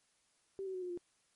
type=tone with pitch steps; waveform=sine; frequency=388.4 / 378.4 / 368.7 / 359.3 / 350 Hz; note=G4 / F#4 / F#4 / F4 / F4; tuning=-16 / +39 / -6 / +49 / +4 cents; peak=-38 dBFS; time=0.59-0.975 s; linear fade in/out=0 ms; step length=77 ms; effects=white hiss -74 dBFS RMS until 1.35 s + MP3 48 kbps